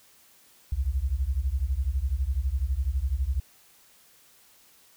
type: beating tone pair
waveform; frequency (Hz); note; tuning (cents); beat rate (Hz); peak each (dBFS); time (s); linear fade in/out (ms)
sine; 60.5 / 72.5; B1 / D2; -35 / -22; 12; -27; 0.72-3.4; 5
effects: white hiss -58 dBFS RMS until 4.96 s